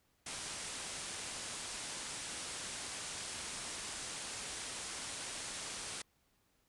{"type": "low-pass noise", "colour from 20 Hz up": "white", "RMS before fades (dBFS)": -44, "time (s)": [0.26, 6.02], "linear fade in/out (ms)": 5, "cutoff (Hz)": 10000, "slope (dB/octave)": 96, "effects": ["pink hiss -75 dBFS RMS until 6.68 s"]}